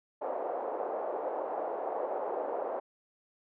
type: band-pass noise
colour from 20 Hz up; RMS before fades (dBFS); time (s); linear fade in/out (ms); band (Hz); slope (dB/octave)
white; -35; 0.21-2.8; 10; 430 to 750; 24
effects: none